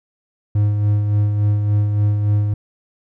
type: tone with tremolo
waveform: triangle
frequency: 103.83 Hz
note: G#2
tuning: in tune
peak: -10 dBFS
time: 0.55-2.54 s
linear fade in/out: 5 ms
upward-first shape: sine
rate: 3.5 Hz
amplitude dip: 40%
effects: none